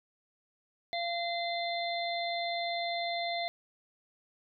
harmonic tone with a mistuned harmonic, 688 Hz, F5, 26 cents flat, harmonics 1 / 3 / 5 / 6, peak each -33 / -38 / -40 / -41 dBFS, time 0.93-3.48 s, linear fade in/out 0 ms, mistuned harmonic 5, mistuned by +63 cents, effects none

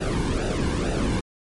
brown noise with flanger, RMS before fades -24 dBFS, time 0-1.21 s, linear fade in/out 20 ms, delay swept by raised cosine 0.91 to 1.6 ms, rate 2.2 Hz, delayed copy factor -0.7, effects MP3 48 kbps

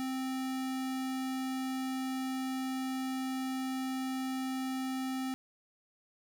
square tone, 261.6 Hz, C4, in tune, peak -34 dBFS, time 0-5.34 s, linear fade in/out 0 ms, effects none

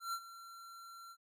square tone with ADSR envelope, 1364 Hz, F6, 41 cents flat, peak -36 dBFS, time 0-1.17 s, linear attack 130 ms, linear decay 64 ms, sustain -15 dB, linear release 59 ms, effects none

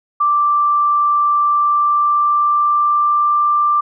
sine tone with pitch glide, 1174.7 to 1182.2 Hz, D6 to D6, 0 to +11 cents, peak -11 dBFS, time 0.2-3.81 s, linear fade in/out 10 ms, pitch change +11 cents, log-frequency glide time 1.42-3.35 s, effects none

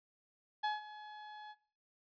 35% pulse tone with ADSR envelope, 847 Hz, G#5, 34 cents sharp, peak -30 dBFS, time 0.63-1.55 s, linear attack 14 ms, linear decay 160 ms, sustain -17 dB, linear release 43 ms, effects noise-tail reverb RT60 0.5 s tail -18 dB re dry + resampled to 11025 Hz

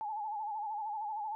sine tone with vibrato, 850 Hz, G#5, 40 cents sharp, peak -35 dBFS, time 0.01-1.35 s, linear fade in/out 0 ms, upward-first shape sine, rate 13 Hz, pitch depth 76 cents each way, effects none

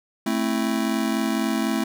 square chord, A minor, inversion none, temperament just, 220 / 264 / 330 Hz, A3 / C4 / E4, 0 / +16 / +2 cents, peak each -25 / -27 / -28 dBFS, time 0.26-1.84 s, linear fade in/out 5 ms, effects none

